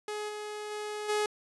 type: tone with level steps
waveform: sawtooth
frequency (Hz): 421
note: G#4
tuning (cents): +24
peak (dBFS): -30 / -33 / -31 / -23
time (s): 0.08-1.26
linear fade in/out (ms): 2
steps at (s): 0.28 / 0.7 / 1.08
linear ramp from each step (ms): 20
effects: resampled to 24000 Hz